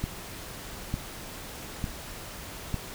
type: click train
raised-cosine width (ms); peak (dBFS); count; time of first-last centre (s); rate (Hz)
5; -16; 4; 0.04-2.743; 1.11
effects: pink hiss -41 dBFS RMS until 2.94 s